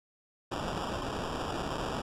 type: noise with sample-and-hold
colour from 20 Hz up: white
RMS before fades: -35 dBFS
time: 0.51-2.02 s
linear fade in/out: 10 ms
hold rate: 2100 Hz
effects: low-pass 7000 Hz 12 dB/octave